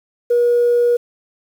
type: tone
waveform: sine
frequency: 480 Hz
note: B4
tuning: 49 cents flat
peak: -10 dBFS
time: 0.3-0.97 s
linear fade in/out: 10 ms
effects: tanh soft clip ceiling -7 dBFS + 7-bit